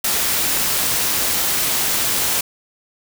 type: noise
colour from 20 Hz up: white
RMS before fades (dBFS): -19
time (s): 0.04-2.41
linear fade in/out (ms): 5
effects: none